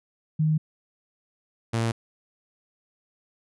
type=tone pair in turn; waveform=sine / sawtooth; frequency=155.56 / 114.35 Hz; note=D#3 / A#2; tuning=0 / -33 cents; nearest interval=perfect fourth; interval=533 cents; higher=first; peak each=-19 dBFS; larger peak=neither; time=0.39-0.58 / 1.73-1.92 s; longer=neither; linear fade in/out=10 ms; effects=resampled to 24000 Hz